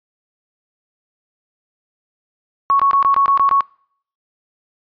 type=tone bursts; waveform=sine; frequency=1108.7 Hz; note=C#6; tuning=in tune; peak=-10 dBFS; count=8; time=2.7-3.607 s; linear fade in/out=0 ms; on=95 ms; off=21 ms; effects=noise-tail reverb RT60 0.6 s tail -26 dB re dry + resampled to 11025 Hz